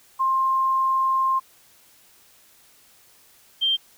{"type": "tone pair in turn", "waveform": "sine", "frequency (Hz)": [1058, 3160], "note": ["C6", "G7"], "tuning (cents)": [19, 13], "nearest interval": "octave + perfect fifth", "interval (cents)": 1894, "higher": "second", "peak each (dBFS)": -18, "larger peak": "neither", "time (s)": [[0.19, 1.4], [3.61, 3.77]], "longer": "first", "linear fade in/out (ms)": 20, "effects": ["white hiss -55 dBFS RMS until 3.97 s"]}